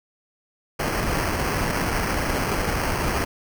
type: noise with sample-and-hold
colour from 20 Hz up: pink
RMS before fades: -24 dBFS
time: 0.79-3.25 s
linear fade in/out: 10 ms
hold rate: 3675 Hz
effects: none